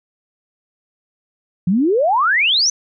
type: exponential sweep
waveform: sine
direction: up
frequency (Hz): 167 to 6240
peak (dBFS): -12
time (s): 1.67-2.7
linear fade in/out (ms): 5
effects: none